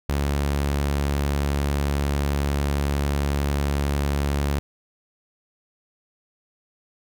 sawtooth tone, 71.1 Hz, C#2, 45 cents sharp, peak -17 dBFS, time 0.09-4.59 s, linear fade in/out 0 ms, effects none

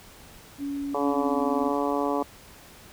sine tone with pitch glide, 282.1 to 264.7 Hz, C#4 to C4, +30 to +20 cents, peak -28 dBFS, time 0.58-1.73 s, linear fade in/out 50 ms, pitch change -110 cents, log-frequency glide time 1.02-1.38 s
harmonic tone, 142.7 Hz, D3, 49 cents flat, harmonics 2 / 3 / 4 / 5 / 6 / 7 / 8, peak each -28 / -30 / -31 / -32 / -33 / -33 / -34 dBFS, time 0.94-2.23 s, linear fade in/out 5 ms
effects pink hiss -49 dBFS RMS until 2.92 s

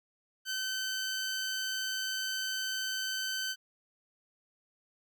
15% pulse tone, 1533 Hz, G6, 39 cents flat, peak -26 dBFS, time 0.45-3.56 s, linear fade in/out 50 ms, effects none

